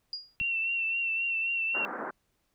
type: tone with exponential decay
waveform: sine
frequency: 4850 Hz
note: D#8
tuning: 45 cents flat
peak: -30 dBFS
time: 0.13-0.36 s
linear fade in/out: 1 ms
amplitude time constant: 48 ms
type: tone with vibrato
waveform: sine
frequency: 2710 Hz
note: E7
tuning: 47 cents sharp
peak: -27 dBFS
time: 0.4-1.85 s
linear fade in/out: 0 ms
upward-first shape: triangle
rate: 3.8 Hz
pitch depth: 43 cents each way
type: click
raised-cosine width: 5 ms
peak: -32 dBFS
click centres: 0.413 s
type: band-pass noise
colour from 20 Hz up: white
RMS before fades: -37 dBFS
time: 1.74-2.11 s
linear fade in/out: 10 ms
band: 190 to 1600 Hz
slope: 48 dB/octave
effects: pink hiss -75 dBFS RMS until 2.54 s